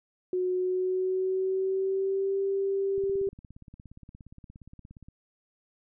sine tone with pitch glide, 365.7 to 391.9 Hz, F#4 to G4, -20 to 0 cents, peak -25 dBFS, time 0.33-3.29 s, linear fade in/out 2 ms, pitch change +120 cents, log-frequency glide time 0.54-2.39 s
click train, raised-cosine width 5 ms, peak -35 dBFS, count 37, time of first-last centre 2.98-5.085 s, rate 17.1 Hz
effects none

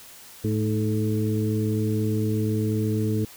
harmonic tone with a mistuned harmonic, 108.3 Hz, A2, 27 cents flat, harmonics 1 / 2 / 3 / 4, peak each -24 / -27 / -29 / -30 dBFS, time 0.44-3.25 s, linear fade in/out 5 ms, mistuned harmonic 3, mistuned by -40 cents, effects white hiss -46 dBFS RMS until 3.36 s

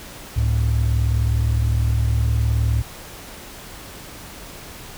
sine tone pair together, 69.3 / 108.79 Hz, C#2 / A2, 0 / -19 cents, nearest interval minor sixth, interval 781 cents, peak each -17 dBFS, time 0.36-2.82 s, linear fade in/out 10 ms, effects tanh soft clip ceiling -12 dBFS + pink hiss -38 dBFS RMS until 4.97 s

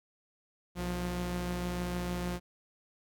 sawtooth tone pair together, 61.3 / 177.33 Hz, B1 / F3, -12 / +27 cents, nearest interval octave + tritone, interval 1839 cents, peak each -34 / -30 dBFS, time 0.75-2.4 s, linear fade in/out 50 ms, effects none

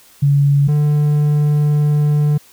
sine / triangle tone pair in turn, 141.7 / 148.26 Hz, C#3 / D3, +38 / +17 cents, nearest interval minor second, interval 79 cents, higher second, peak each -9 dBFS, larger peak neither, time 0.22-0.68 / 0.68-2.38 s, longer second, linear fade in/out 10 ms, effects white hiss -47 dBFS RMS until 2.52 s

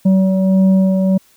sine tone with frequency modulation, 189.7 Hz, F#3, 43 cents sharp, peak -9 dBFS, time 0.05-1.18 s, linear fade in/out 10 ms, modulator 381 Hz, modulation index 0.53, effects white hiss -52 dBFS RMS until 1.36 s

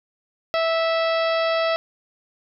harmonic tone, 656 Hz, E5, 9 cents flat, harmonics 1 / 2 / 3 / 4 / 5 / 6 / 7 / 8, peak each -20 / -26 / -30 / -32 / -34 / -36 / -37 / -38 dBFS, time 0.54-1.76 s, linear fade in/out 0 ms, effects none

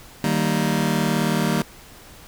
sawtooth chord, Eb major, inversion none, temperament just, 155.56 / 194.45 / 233.3 Hz, Eb3 / G3 / Bb3, 0 / -14 / +2 cents, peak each -19 / -19 / -19 dBFS, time 0.24-1.62 s, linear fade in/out 2 ms, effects pink hiss -45 dBFS RMS until 2.27 s

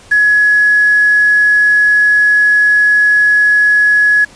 sine tone with quantisation, 1686 Hz, G#6, 26 cents sharp, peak -6 dBFS, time 0.11-4.25 s, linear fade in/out 10 ms, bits 5, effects pink hiss -40 dBFS RMS until 4.35 s + resampled to 22050 Hz

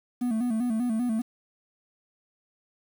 triangle tone with vibrato, 233.1 Hz, A#3, in tune, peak -22 dBFS, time 0.21-1.22 s, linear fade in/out 10 ms, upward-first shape square, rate 5.1 Hz, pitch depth 90 cents each way, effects 8-bit

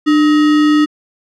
sine tone with sample-and-hold, 300 Hz, D4, 37 cents sharp, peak -7 dBFS, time 0.06-0.86 s, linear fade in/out 20 ms, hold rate 1575 Hz, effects low-pass 4000 Hz 12 dB/octave

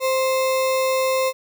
sine tone with sample-and-hold, 523 Hz, C5, 1 cent flat, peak -17 dBFS, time 0-1.33 s, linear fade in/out 50 ms, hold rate 1575 Hz, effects none

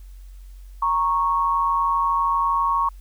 sine tone pair together, 932.3 / 1104.7 Hz, A#5 / C#6, 0 / -6 cents, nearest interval minor third, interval 294 cents, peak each -23 / -19 dBFS, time 0.82-2.89 s, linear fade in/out 5 ms, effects added 46 Hz sine -38 dBFS peak until 3 s + white hiss -60 dBFS RMS until 3 s

